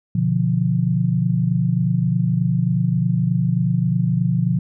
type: chord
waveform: sine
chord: B diminished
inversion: none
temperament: equal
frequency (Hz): 123.47 / 146.83 / 174.61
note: B2 / D3 / F3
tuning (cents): 0 / 0 / 0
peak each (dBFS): -20 / -22 / -19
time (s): 0.15-4.59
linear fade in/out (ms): 5
effects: none